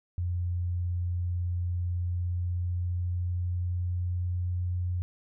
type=tone with pitch glide; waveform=sine; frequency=88.2 to 89.33 Hz; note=F2 to F2; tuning=+18 to +40 cents; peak=-27 dBFS; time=0.18-5.02 s; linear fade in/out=0 ms; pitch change=+22 cents; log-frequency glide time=1.89-4.76 s; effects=none

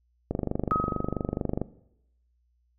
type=click train; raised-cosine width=2 ms; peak=-14 dBFS; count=33; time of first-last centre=0.31-1.616 s; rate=24.5 Hz
type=tone with exponential decay; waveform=sine; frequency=1268 Hz; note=D#6; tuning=32 cents sharp; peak=-21 dBFS; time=0.71-1.4 s; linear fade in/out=0 ms; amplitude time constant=150 ms
effects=noise-tail reverb RT60 0.8 s tail -18 dB re dry + added 60 Hz sine -66 dBFS peak until 2.78 s

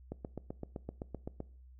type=click train; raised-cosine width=2 ms; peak=-26 dBFS; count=11; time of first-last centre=0.12-1.404 s; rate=7.79 Hz; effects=noise-tail reverb RT60 0.5 s tail -21 dB re dry + added 63 Hz sine -53 dBFS peak until 1.79 s

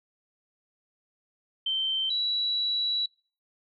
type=tone pair in turn; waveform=sine; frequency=3112 / 3921 Hz; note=G7 / B7; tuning=-13 / -13 cents; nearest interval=major third; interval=400 cents; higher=second; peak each=-25 dBFS; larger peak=neither; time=1.66-2.1 / 2.1-3.06 s; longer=second; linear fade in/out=5 ms; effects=noise-tail reverb RT60 0.4 s tail -24 dB re dry

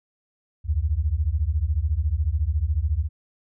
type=beating tone pair; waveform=sine; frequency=69.4 / 83.4 Hz; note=C#2 / E2; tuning=+3 / +21 cents; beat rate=14 Hz; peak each=-23 dBFS; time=0.64-3.09 s; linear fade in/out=50 ms; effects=none

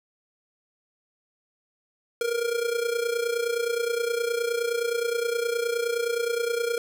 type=tone with amplitude modulation; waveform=square; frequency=470 Hz; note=A#4; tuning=14 cents sharp; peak=-22 dBFS; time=2.21-6.78 s; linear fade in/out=2 ms; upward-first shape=sine; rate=29.6 Hz; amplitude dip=70%; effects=none

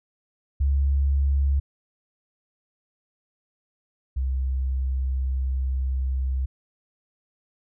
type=tone pair in turn; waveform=sine; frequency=69.3 / 65.41 Hz; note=C#2 / C2; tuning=0 / 0 cents; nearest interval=minor second; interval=100 cents; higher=first; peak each=-18 / -22 dBFS; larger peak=first; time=0.6-1.6 / 4.16-6.46 s; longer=second; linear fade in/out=10 ms; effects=none

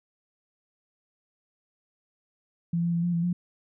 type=tone with pitch steps; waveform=sine; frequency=169.6 / 171.1 / 169.5 / 174.7 / 169 / 176.4 Hz; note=E3 / F3 / E3 / F3 / E3 / F3; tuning=+50 / -35 / +49 / +1 / +43 / +18 cents; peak=-23 dBFS; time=2.73-3.33 s; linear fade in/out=5 ms; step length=100 ms; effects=none

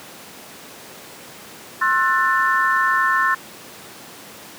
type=chord; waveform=sine; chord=F# half-diminished seventh; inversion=second; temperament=just; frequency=1065.6 / 1332 / 1480 / 1776 Hz; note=C6 / E6 / F#6 / A6; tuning=+31 / +18 / 0 / +16 cents; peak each=-19 / -23 / -24 / -19 dBFS; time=1.81-3.35 s; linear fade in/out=10 ms; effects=pink hiss -39 dBFS RMS until 4.58 s + high-pass 200 Hz 12 dB/octave

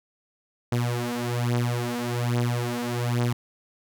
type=beating tone pair; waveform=sawtooth; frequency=120 / 121.2 Hz; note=B2 / B2; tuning=-49 / -32 cents; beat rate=1.2 Hz; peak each=-23 dBFS; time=0.72-3.33 s; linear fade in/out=5 ms; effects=none

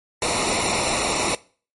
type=noise with comb filter; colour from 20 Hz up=pink; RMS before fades=-22 dBFS; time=0.22-1.35 s; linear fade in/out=2 ms; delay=0.62 ms; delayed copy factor=-0.8; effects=noise-tail reverb RT60 0.4 s tail -21 dB re dry + MP3 48 kbps

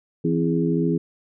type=harmonic tone with a mistuned harmonic; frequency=83.1 Hz; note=E2; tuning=15 cents sharp; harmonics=2 / 3 / 4 / 5; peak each=-22 / -24 / -25 / -26 dBFS; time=0.24-0.98 s; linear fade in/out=10 ms; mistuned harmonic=3; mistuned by=+66 cents; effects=none

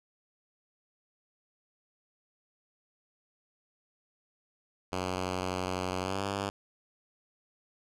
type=tone with pitch glide; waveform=5% pulse; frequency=92 to 99.17 Hz; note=F#2 to G2; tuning=-9 to +21 cents; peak=-20 dBFS; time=4.92-6.5 s; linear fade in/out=5 ms; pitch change=+130 cents; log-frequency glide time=6-6.24 s; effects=low-pass 8000 Hz 12 dB/octave

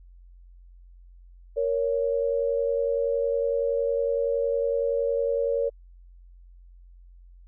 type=tone pair together; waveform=sine; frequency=467.1 / 557.9 Hz; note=A#4 / C#5; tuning=+3 / +11 cents; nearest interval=minor third; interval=308 cents; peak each=-25 dBFS; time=1.56-5.7 s; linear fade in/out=20 ms; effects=added 44 Hz sine -47 dBFS peak until 7.47 s

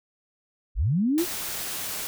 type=linear sweep; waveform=sine; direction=up; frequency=32.7 to 370 Hz; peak=-20 dBFS; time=0.75-1.26 s; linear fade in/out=50 ms
type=noise; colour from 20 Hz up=white; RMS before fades=-32 dBFS; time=1.18-2.07 s; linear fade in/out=0 ms
effects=none

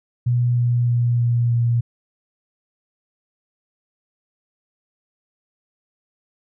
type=tone with pitch steps; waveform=sine; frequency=121.7 / 120.86 / 120.02 / 119.2 / 118.37 Hz; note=B2 / B2 / B2 / A#2 / A#2; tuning=-25 / -37 / -49 / +39 / +27 cents; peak=-15 dBFS; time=0.26-1.81 s; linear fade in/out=10 ms; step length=310 ms; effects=none

